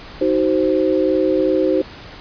sine chord, C diminished, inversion first, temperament just, 314 / 376.7 / 523.3 Hz, Eb4 / Gb4 / C5, +16 / +31 / 0 cents, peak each -18 dBFS, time 0.21-1.82 s, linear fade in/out 5 ms, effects pink hiss -37 dBFS RMS until 2.2 s + resampled to 11025 Hz

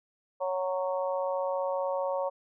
harmonic tone, 184.8 Hz, F#3, 2 cents flat, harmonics 3 / 4 / 5 / 6, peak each -29 / -38 / -35 / -39 dBFS, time 0.4-2.3 s, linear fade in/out 20 ms, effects none

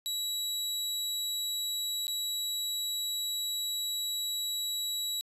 sawtooth tone with dropouts, 3900 Hz, B7, 23 cents flat, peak -28 dBFS, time 0.06-5.21 s, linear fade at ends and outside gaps 0 ms, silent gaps 2.069-2.08 s, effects resampled to 32000 Hz

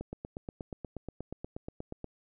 click train, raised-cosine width 2 ms, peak -25 dBFS, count 18, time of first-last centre 0.01-2.043 s, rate 8.36 Hz, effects none

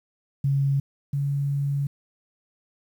sine tone pair in turn, 138.59 / 141.01 Hz, C#3 / C#3, 0 / +30 cents, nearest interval unison, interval 30 cents, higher second, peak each -19 / -22 dBFS, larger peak first, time 0.44-0.8 / 1.13-1.87 s, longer second, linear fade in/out 5 ms, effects 9-bit

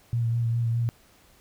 sine tone with vibrato, 116.7 Hz, A#2, 2 cents sharp, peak -22 dBFS, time 0.13-0.89 s, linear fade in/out 0 ms, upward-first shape sine, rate 4.9 Hz, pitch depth 25 cents each way, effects pink hiss -58 dBFS RMS until 1.4 s

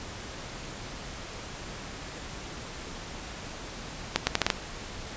accelerating click train, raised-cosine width 0.2 ms, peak -4 dBFS, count 6, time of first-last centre 4.16-4.502 s, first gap 110 ms, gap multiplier 0.76, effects pink hiss -40 dBFS RMS until 5.16 s + resampled to 16000 Hz

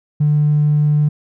triangle tone with tanh clipping, 149 Hz, D3, 25 cents sharp, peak -10 dBFS, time 0.2-1.09 s, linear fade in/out 10 ms, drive 1 dB, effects none

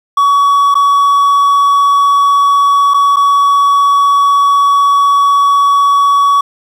triangle tone with dropouts, 1129 Hz, C#6, 31 cents sharp, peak -4 dBFS, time 0.17-6.41 s, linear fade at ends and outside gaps 5 ms, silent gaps 0.743-0.752 / 2.938-2.942 / 3.161-3.167 s, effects 7-bit

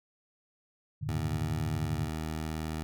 sine chord, G suspended second, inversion none, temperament equal, 98 / 110 / 146.83 Hz, G2 / A2 / D3, 0 / 0 / 0 cents, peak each -38 / -36 / -34 dBFS, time 1.01-2.09 s, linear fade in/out 20 ms
15% pulse tone, 78.6 Hz, D#2, 18 cents sharp, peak -27 dBFS, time 1.09-2.83 s, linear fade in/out 0 ms
effects none

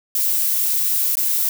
violet noise with dropouts, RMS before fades -19 dBFS, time 0.15-1.49 s, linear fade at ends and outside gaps 1 ms, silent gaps 1.154-1.17 s, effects none

